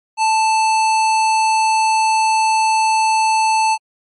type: tone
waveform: square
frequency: 880 Hz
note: A5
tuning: in tune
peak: -13 dBFS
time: 0.17-3.78 s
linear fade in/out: 50 ms
effects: MP3 48 kbps